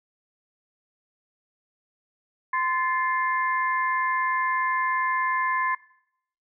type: tone cluster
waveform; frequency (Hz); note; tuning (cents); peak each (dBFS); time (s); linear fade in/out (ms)
sine; 1035 / 1742 / 2105; C6 / A6 / C7; -19 / -18 / +10; -24 / -28 / -33; 2.53-5.75; 5
effects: noise-tail reverb RT60 0.7 s tail -19 dB re dry